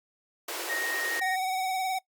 pink high-pass noise, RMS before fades -35 dBFS, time 0.48-1.2 s, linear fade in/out 5 ms, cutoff 320 Hz, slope 96 dB/octave
sine tone, 1864.7 Hz, A#6, in tune, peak -30 dBFS, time 0.69-1.36 s, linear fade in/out 10 ms
square tone with vibrato, 753 Hz, F#5, 30 cents sharp, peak -28 dBFS, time 1.21-1.99 s, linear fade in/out 10 ms, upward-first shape triangle, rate 19 Hz, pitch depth 42 cents each way
effects noise-tail reverb RT60 0.1 s tail -21 dB re dry + Opus 48 kbps

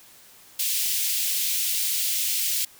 white high-pass noise, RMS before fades -25 dBFS, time 0.59-2.65 s, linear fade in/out 5 ms, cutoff 2500 Hz, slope 24 dB/octave, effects white hiss -51 dBFS RMS until 2.79 s

